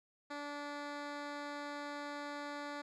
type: tone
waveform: 10% pulse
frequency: 290 Hz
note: D4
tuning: 22 cents flat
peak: -33 dBFS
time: 0.3-2.82 s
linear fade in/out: 10 ms
effects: low-pass 5000 Hz 12 dB/octave